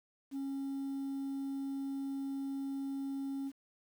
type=tone; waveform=sine; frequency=273.7 Hz; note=C#4; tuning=22 cents flat; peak=-33 dBFS; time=0.31-3.52 s; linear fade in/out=50 ms; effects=tanh soft clip ceiling -35 dBFS + 10-bit